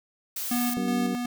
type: noise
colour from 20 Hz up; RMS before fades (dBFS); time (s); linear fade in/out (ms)
blue; -32; 0.36-0.74; 5
type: tone with tremolo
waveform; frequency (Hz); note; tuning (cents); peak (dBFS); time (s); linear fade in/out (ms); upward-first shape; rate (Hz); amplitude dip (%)
square; 243.6; B3; -24; -25; 0.51-1.26; 5; square; 2.7; 35
type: harmonic tone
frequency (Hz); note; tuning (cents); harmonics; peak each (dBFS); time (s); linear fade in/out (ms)
94.5; F#2; +37; 2 / 3 / 4 / 5; -30 / -34 / -36 / -38; 0.77-1.15; 0
effects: none